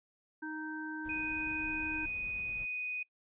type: harmonic tone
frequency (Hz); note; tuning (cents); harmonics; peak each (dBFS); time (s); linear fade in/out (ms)
311.1; D#4; 0; 1 / 3 / 5; -40 / -47 / -42; 0.42-2.06; 10
type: noise with tremolo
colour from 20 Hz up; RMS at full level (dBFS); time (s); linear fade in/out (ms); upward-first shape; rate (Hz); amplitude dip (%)
brown; -49; 1.04-2.66; 20; triangle; 9.1; 30
type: tone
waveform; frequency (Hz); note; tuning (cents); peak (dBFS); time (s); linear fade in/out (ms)
sine; 2489; D#7; 0; -35; 1.09-3.03; 5
effects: noise-tail reverb RT60 0.1 s tail -21 dB re dry + resampled to 8000 Hz